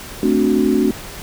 sine chord, D dominant seventh, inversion second, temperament equal, 220 / 261.6 / 293.7 / 370 Hz, A3 / C4 / D4 / F#4, 0 / 0 / 0 / 0 cents, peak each -18 dBFS, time 0.23-0.91 s, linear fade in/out 2 ms, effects pink hiss -33 dBFS RMS until 1.22 s

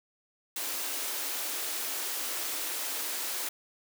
white high-pass noise, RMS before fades -34 dBFS, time 0.56-3.49 s, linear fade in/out 5 ms, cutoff 260 Hz, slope 96 dB/octave, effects none

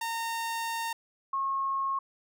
sawtooth / sine tone pair in turn, 917 / 1086.1 Hz, A#5 / C#6, -29 / -36 cents, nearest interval minor third, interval 293 cents, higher second, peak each -27 dBFS, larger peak neither, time 0.01-0.93 / 1.33-1.99 s, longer first, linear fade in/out 5 ms, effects none

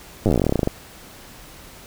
slowing click train, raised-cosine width 2 ms, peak -5 dBFS, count 20, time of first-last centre 0.26-0.674 s, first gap 9 ms, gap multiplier 1.09, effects pink hiss -43 dBFS RMS until 1.86 s

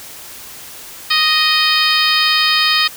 harmonic tone, 622.3 Hz, D#5, in tune, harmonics 2 / 3 / 4 / 5 / 6 / 7 / 8, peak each -19 / -19 / -19 / -19 / -19 / -19 / -19 dBFS, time 1.1-2.88 s, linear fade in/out 10 ms, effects white hiss -34 dBFS RMS until 2.96 s

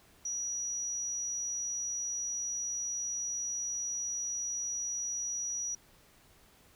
sine tone, 5820 Hz, F#8, 29 cents flat, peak -33 dBFS, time 0.25-5.75 s, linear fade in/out 5 ms, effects pink hiss -62 dBFS RMS until 6.75 s

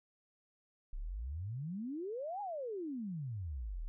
sine exponential two-way sweep, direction up then down, 30.44 to 845 to 34.03 Hz, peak -38 dBFS, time 0.93-3.88 s, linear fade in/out 0 ms, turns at 2.41 s, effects none

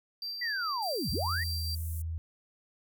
triangle tone with tremolo, 4699 Hz, D8, in tune, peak -33 dBFS, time 0.22-1.75 s, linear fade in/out 2 ms, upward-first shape sine, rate 4.8 Hz, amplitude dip 30%
sine linear two-way sweep, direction down then up, 1994 to 51.91 to 1994 Hz, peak -31 dBFS, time 0.41-1.44 s, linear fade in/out 10 ms, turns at 1.11 s
white band-pass noise, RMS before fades -46 dBFS, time 0.82-2.02 s, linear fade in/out 5 ms, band 9400 to 16000 Hz, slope 24 dB/octave
sine tone with pitch glide, 87.31 to 81.46 Hz, F2 to E2, 0 to -20 cents, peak -32 dBFS, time 1.14-2.18 s, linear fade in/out 0 ms, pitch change -120 cents, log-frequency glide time 1.27-1.63 s
effects none

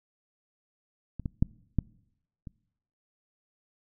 clicks, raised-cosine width 5 ms, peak -24 / -19 / -10 / -12 / -28 dBFS, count 5, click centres 1.197 / 1.258 / 1.425 / 1.787 / 2.472 s, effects noise-tail reverb RT60 0.8 s tail -24 dB re dry

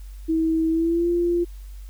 sine tone with pitch glide, 322.8 to 346 Hz, E4 to F4, -36 to -16 cents, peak -18 dBFS, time 0.28-1.45 s, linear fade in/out 20 ms, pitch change +120 cents, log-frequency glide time 0.7-1.09 s, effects added 48 Hz sine -35 dBFS peak until 1.89 s + white hiss -56 dBFS RMS until 1.89 s

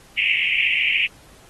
pink band-pass noise, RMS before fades -20 dBFS, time 0.17-1.07 s, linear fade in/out 10 ms, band 2100 to 2900 Hz, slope 96 dB/octave, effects pink hiss -50 dBFS RMS until 1.49 s + AAC 32 kbps

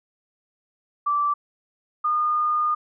sine tone pair in turn, 1166 / 1219.7 Hz, D6 / D#6, -13 / -35 cents, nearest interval minor second, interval 78 cents, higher second, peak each -19 dBFS, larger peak neither, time 1.06-1.34 / 2.04-2.75 s, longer second, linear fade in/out 10 ms, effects none

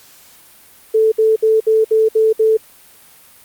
sine tone bursts, 440 Hz, A4, in tune, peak -9 dBFS, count 7, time 0.94-2.572 s, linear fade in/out 10 ms, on 180 ms, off 62 ms, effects white hiss -45 dBFS RMS until 3.44 s + Opus 48 kbps

